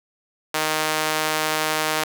sawtooth tone with high-pass filter, 155.56 Hz, D#3, in tune, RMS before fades -23 dBFS, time 0.54-2.04 s, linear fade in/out 5 ms, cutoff 680 Hz, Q 0.6, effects 7-bit

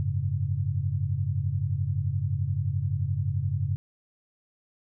sine chord, F# suspended second, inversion none, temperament just, 92.5 / 104.06 / 138.75 Hz, F#2 / G#2 / C#3, 0 / +4 / +2 cents, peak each -29 dBFS, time 0-3.76 s, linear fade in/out 0 ms, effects none

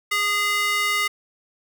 square tone with high-pass filter, 411.4 Hz, G#4, 16 cents flat, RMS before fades -22 dBFS, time 0.11-1.08 s, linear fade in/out 10 ms, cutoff 1700 Hz, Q 2.7, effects none

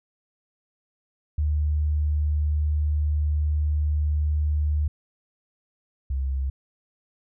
sine tone pair in turn, 75.1 / 67.03 Hz, D2 / C2, +39 / +42 cents, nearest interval major second, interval 197 cents, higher first, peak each -20 / -23 dBFS, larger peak first, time 1.38-4.88 / 6.1-6.5 s, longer first, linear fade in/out 5 ms, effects none

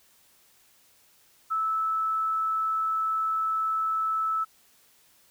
sine tone, 1309 Hz, E6, 13 cents flat, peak -24 dBFS, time 1.5-4.45 s, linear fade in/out 20 ms, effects white hiss -61 dBFS RMS until 5.3 s

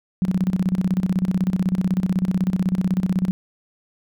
sine tone with tremolo, 185 Hz, F#3, in tune, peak -15 dBFS, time 0.22-3.31 s, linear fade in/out 0 ms, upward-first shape square, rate 16 Hz, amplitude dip 80%, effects none

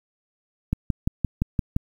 click train, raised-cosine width 5 ms, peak -9 dBFS, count 7, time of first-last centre 0.73-1.764 s, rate 5.8 Hz, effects 8-bit

